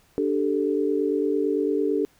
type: chord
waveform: sine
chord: D suspended fourth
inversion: none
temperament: just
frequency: 293.7 / 391.6 / 440.5 Hz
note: D4 / G4 / A4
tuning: 0 / -2 / +2 cents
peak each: -25 dBFS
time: 0.18-2.05 s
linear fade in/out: 0 ms
effects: pink hiss -60 dBFS RMS until 2.19 s